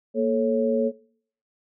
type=tone cluster; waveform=sine; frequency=233.2 / 435.9 / 551 Hz; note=A#3 / A4 / C#5; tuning=+1 / -16 / -11 cents; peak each=-24 dBFS; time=0.14-0.92 s; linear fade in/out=50 ms; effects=noise-tail reverb RT60 0.6 s tail -22 dB re dry